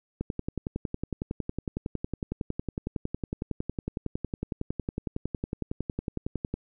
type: click train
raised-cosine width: 3 ms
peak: -17 dBFS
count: 70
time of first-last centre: 0.21-6.54 s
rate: 10.9 Hz
effects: none